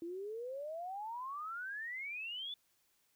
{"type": "exponential sweep", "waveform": "sine", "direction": "up", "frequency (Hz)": [328.2, 3520], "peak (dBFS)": -40, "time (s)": [0.02, 2.54], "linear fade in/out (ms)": 2, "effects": ["white hiss -75 dBFS RMS until 3.15 s"]}